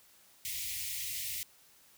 white band-stop noise, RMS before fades -38 dBFS, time 0.45-1.43 s, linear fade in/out 0 ms, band 130 to 1900 Hz, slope 96 dB/octave, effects white hiss -62 dBFS RMS until 1.97 s

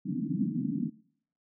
white band-pass noise, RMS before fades -31 dBFS, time 0.05-0.9 s, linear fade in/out 20 ms, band 140 to 300 Hz, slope 96 dB/octave, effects noise-tail reverb RT60 0.6 s tail -21 dB re dry

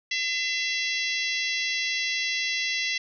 harmonic tone with a mistuned harmonic, 676 Hz, E5, 43 cents sharp, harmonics 3 / 4 / 5 / 6 / 7 / 8 / 9, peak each -29 / -31 / -33 / -35 / -36 / -37 / -38 dBFS, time 0.11-2.98 s, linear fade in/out 5 ms, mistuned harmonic 5, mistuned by -16 cents, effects none

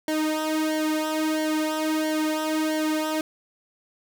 sawtooth tone with flanger, 311.1 Hz, D#4, in tune, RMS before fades -25 dBFS, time 0.08-3.21 s, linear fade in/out 2 ms, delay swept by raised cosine 0.78 to 2.78 ms, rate 1.5 Hz, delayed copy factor -0.8, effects none

